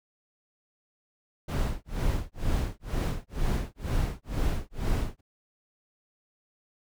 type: noise with tremolo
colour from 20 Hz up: brown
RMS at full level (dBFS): -25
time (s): 1.48-5.21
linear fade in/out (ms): 10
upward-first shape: sine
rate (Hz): 2.1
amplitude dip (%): 100
effects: none